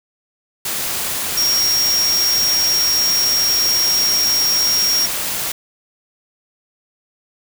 sine tone in noise, 5588 Hz, F8, in tune, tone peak -14 dBFS, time 1.37-5.06 s, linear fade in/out 5 ms, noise white, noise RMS -22 dBFS, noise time 0.65-5.52 s, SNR +5 dB, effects none

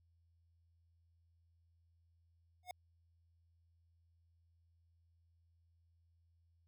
square tone with exponential growth, 724 Hz, F#5, 38 cents flat, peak -40 dBFS, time 2.63-2.71 s, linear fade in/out 2 ms, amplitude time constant 17 ms, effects added 84 Hz sine -70 dBFS peak until 6.67 s

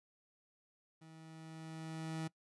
30% pulse tone with level ramp, 160.2 Hz, E3, 49 cents flat, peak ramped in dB -53 to -35 dBFS, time 1.01-2.28 s, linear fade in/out 10 ms, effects noise-tail reverb RT60 0.1 s tail -21 dB re dry + resampled to 24000 Hz

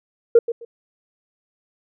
sine tone with echo, 466.2 Hz, A#4, in tune, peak -6 dBFS, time 0.35-0.39 s, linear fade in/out 5 ms, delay 130 ms, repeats 2, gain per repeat -14 dB, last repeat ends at 0.65 s, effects tanh soft clip ceiling -3 dBFS

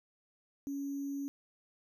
sine tone with sample-and-hold, 280 Hz, C#4, 18 cents sharp, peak -35 dBFS, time 0.67-1.28 s, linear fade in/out 0 ms, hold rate 6300 Hz, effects none

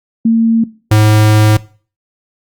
sine / square tone pair in turn, 227.2 / 107.22 Hz, A#3 / A2, -44 / -44 cents, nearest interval octave + minor second, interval 1300 cents, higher first, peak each -6 dBFS, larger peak neither, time 0.25-0.64 / 0.91-1.57 s, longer second, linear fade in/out 5 ms, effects noise-tail reverb RT60 0.4 s tail -20 dB re dry + Opus 48 kbps

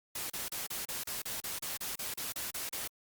white noise bursts, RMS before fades -38 dBFS, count 15, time 0.15-2.876 s, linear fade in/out 5 ms, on 150 ms, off 34 ms, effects Opus 48 kbps

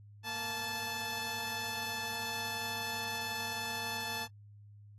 10% pulse tone pair together, 231 / 872 Hz, A#3 / A5, -16 / -16 cents, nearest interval octave + major seventh, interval 2300 cents, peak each -37 / -28 dBFS, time 0.23-4.28 s, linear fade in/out 50 ms, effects added 103 Hz sine -52 dBFS peak until 4.98 s + AAC 32 kbps

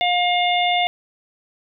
harmonic tone, 711 Hz, F5, 31 cents sharp, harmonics 1 / 3 / 4 / 5, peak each -18 / -23 / -26 / -24 dBFS, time 0.01-0.87 s, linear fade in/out 0 ms, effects none

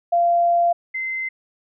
sine tone pair in turn, 690 / 2068 Hz, F5 / C7, -21 / -21 cents, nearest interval octave + perfect fifth, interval 1900 cents, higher second, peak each -14 / -23 dBFS, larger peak first, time 0.12-0.73 / 0.94-1.29 s, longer first, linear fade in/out 10 ms, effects none

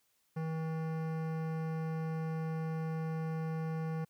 sine tone with hard clipping, 160.3 Hz, E3, 48 cents flat, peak -36 dBFS, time 0.36-4.05 s, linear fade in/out 10 ms, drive 17 dB, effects white hiss -75 dBFS RMS until 4.09 s

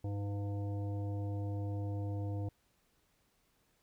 harmonic tone with a mistuned harmonic, 100.6 Hz, G2, 45 cents sharp, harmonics 1 / 3 / 5 / 7 / 9, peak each -35 / -44 / -48 / -52 / -59 dBFS, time 0.04-2.49 s, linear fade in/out 5 ms, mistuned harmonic 3, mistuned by +45 cents, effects pink hiss -74 dBFS RMS until 3.82 s

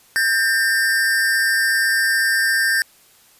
square tone pair together, 1589.5 / 1807 Hz, G6 / A6, +24 / +46 cents, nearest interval major second, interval 222 cents, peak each -19 dBFS, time 0.16-2.82 s, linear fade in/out 0 ms, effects white hiss -52 dBFS RMS until 3.39 s + resampled to 32000 Hz

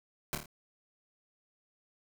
pink noise with echo, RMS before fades -33 dBFS, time 0.33-0.35 s, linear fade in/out 0 ms, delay 27 ms, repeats 4, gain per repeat -5 dB, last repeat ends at 0.458 s, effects none

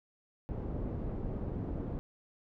pink low-pass noise, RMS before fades -37 dBFS, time 0.49-1.99 s, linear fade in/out 0 ms, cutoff 420 Hz, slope 12 dB/octave, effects none

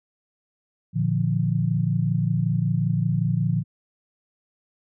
sine tone cluster, 115.5 / 147.4 / 172.7 Hz, A#2 / D3 / F3, -16 / +7 / -19 cents, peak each -24 dBFS, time 0.93-3.64 s, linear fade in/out 50 ms, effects none

